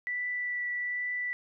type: tone with vibrato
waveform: sine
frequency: 1968 Hz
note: B6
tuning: 7 cents flat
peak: -30 dBFS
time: 0.07-1.33 s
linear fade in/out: 0 ms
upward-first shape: triangle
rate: 1.2 Hz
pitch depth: 10 cents each way
effects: none